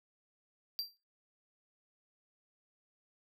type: tone with exponential decay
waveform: square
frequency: 4716 Hz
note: D8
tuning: 6 cents sharp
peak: -32 dBFS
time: 0.79-0.97 s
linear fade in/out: 0 ms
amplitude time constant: 38 ms
effects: noise-tail reverb RT60 0.2 s tail -17 dB re dry